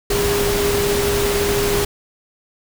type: tone in noise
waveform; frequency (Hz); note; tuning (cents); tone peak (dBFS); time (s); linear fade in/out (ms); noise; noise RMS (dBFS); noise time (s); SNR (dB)
sine; 406.1; G#4; -39; -18; 0.1-1.85; 5; pink; -21; 0.1-1.85; 0
effects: none